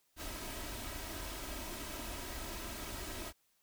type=noise with comb filter; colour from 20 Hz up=pink; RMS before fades=-43 dBFS; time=0.16-3.33 s; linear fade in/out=50 ms; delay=3.1 ms; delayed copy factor=+0.6; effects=white hiss -75 dBFS RMS until 3.62 s